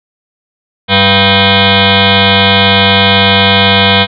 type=tone with frequency modulation; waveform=sine; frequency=1568 Hz; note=G6; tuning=in tune; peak=-4 dBFS; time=0.88-4.07 s; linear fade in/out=50 ms; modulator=294 Hz; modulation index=7.5; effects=none